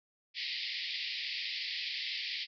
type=band-pass noise; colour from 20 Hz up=white; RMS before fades=-38 dBFS; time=0.34-2.47 s; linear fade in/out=50 ms; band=1900 to 5000 Hz; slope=96 dB/octave; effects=none